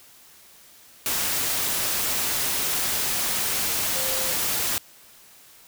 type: tone in noise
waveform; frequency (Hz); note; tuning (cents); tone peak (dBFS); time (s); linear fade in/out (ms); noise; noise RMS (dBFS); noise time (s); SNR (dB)
sine; 523.3; C5; 0; -34; 3.95-4.34; 0; white; -25; 1.06-4.78; -12
effects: white hiss -51 dBFS RMS until 5.67 s